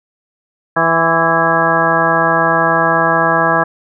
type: harmonic tone with a mistuned harmonic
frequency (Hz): 164.81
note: E3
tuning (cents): 0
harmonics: 1 / 2 / 3 / 4 / 5 / 6 / 7 / 8 / 10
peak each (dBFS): -22 / -22 / -21 / -17 / -19 / -18 / -18 / -20 / -16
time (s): 0.76-3.64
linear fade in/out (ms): 10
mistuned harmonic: 6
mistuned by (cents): +34
effects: none